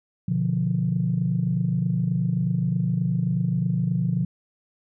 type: chord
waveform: sine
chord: B diminished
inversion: none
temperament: equal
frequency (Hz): 123.47 / 146.83 / 174.61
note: B2 / D3 / F3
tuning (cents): 0 / 0 / 0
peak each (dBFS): -25 / -26 / -23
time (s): 0.28-4.25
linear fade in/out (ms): 5
effects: tanh soft clip ceiling -12 dBFS